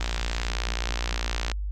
click train, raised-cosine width 0.2 ms, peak -11 dBFS, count 90, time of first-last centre 0.01-1.516 s, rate 59.1 Hz, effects added 50 Hz sine -27 dBFS peak until 1.71 s + Opus 24 kbps

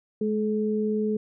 sine tone pair together, 211.8 / 428.8 Hz, G#3 / A4, +34 / -45 cents, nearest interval octave, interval 1221 cents, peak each -25 / -26 dBFS, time 0.21-1.17 s, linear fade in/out 5 ms, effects none

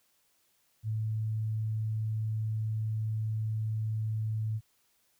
sine tone, 109.4 Hz, A2, 9 cents flat, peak -29 dBFS, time 0.83-4.61 s, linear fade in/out 50 ms, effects white hiss -71 dBFS RMS until 5.19 s

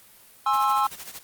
triangle chord, Ab augmented, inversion none, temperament equal with one note detuned, 830.6 / 1064.8 / 1318.5 Hz, Ab5 / C6 / E6, 0 / +30 / 0 cents, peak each -22 / -21 / -22 dBFS, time 0.46-0.87 s, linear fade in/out 5 ms
white noise with tremolo, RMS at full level -37 dBFS, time 0.53-1.19 s, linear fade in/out 2 ms, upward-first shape sine, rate 13 Hz, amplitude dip 80%
effects white hiss -52 dBFS RMS until 1.23 s + Opus 32 kbps

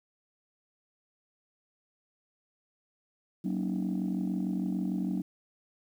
sine chord, D# minor seventh, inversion first, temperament just, 186.68 / 233.3 / 280 / 311.1 Hz, F#3 / A#3 / C#4 / D#4, +16 / +2 / +18 / 0 cents, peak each -30 / -34 / -35 / -36 dBFS, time 3.44-5.22 s, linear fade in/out 10 ms, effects tanh soft clip ceiling -23 dBFS + 10-bit

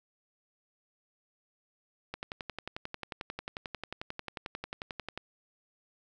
click train, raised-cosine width 0.3 ms, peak -21 dBFS, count 35, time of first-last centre 2.14-5.176 s, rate 11.2 Hz, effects none

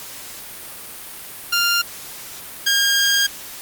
15% pulse tone pair in turn, 1396.9 / 1616.2 Hz, F6 / G#6, 0 / -48 cents, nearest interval minor third, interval 252 cents, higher second, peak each -9 / -8 dBFS, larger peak second, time 1.52-1.82 / 2.66-3.27 s, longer second, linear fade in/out 10 ms, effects white hiss -35 dBFS RMS until 3.61 s + Opus 48 kbps

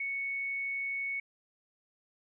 sine tone, 2217 Hz, C#7, in tune, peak -32 dBFS, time 0-1.2 s, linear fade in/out 5 ms, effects none

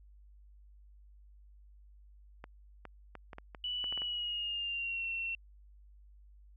clicks, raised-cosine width 0.5 ms, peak -30 dBFS, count 10, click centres 2.441 / 2.853 / 3.153 / 3.332 / 3.384 / 3.548 / 3.842 / 3.925 / 3.976 / 4.019 s
sine tone with pitch glide, 2960 to 2714 Hz, F#7 to E7, 0 to +50 cents, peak -34 dBFS, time 3.64-5.35 s, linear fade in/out 2 ms, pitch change -150 cents, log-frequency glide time 3.95-5.06 s
effects added 50 Hz sine -55 dBFS peak until 6.56 s

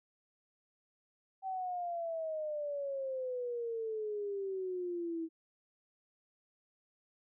sine exponential sweep, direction down, 772 to 322.5 Hz, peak -35 dBFS, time 1.42-5.29 s, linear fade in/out 50 ms, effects none

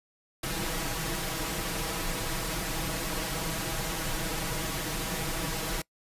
pink noise with comb filter, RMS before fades -32 dBFS, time 0.43-5.82 s, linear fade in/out 5 ms, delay 6.2 ms, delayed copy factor +0.85, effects noise-tail reverb RT60 0.1 s tail -24 dB re dry + resampled to 32000 Hz

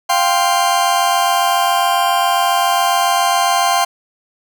40% pulse chord, F suspended second, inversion none, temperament just, 698.5 / 785.8 / 1047.7 Hz, F5 / G5 / C6, 0 / +4 / +2 cents, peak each -16 dBFS, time 0.09-3.85 s, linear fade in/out 10 ms, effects none

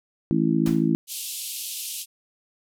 harmonic tone, 54.8 Hz, A1, 6 cents flat, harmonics 3 / 4 / 5 / 6, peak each -24 / -24 / -24 / -24 dBFS, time 0.31-0.95 s, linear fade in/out 0 ms
pink noise with exponential decay, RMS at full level -32 dBFS, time 0.66-0.91 s, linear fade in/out 1 ms, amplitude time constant 54 ms
white band-pass noise, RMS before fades -33 dBFS, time 1.07-2.06 s, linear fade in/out 50 ms, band 2700 to 14000 Hz, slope 48 dB/octave
effects none

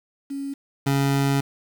sine / 25% pulse tone pair in turn, 277.2 / 138.52 Hz, C#4 / C#3, 0 / -1 cents, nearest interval octave, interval 1201 cents, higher first, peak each -27 / -15 dBFS, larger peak second, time 0.3-0.54 / 0.86-1.41 s, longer second, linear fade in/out 10 ms, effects 8-bit

